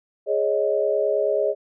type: chord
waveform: sine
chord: Ab suspended fourth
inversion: none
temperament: just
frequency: 415.3 / 553.7 / 623 Hz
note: Ab4 / Db5 / Eb5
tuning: 0 / -2 / +2 cents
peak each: -23 dBFS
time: 0.26-1.55 s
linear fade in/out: 50 ms
effects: none